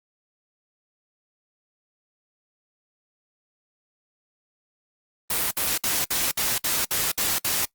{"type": "noise bursts", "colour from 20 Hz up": "white", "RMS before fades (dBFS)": -24, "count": 9, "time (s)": [5.3, 7.654], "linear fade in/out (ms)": 5, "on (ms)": 210, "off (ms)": 58, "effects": ["noise-tail reverb RT60 0.1 s tail -22 dB re dry", "Opus 32 kbps"]}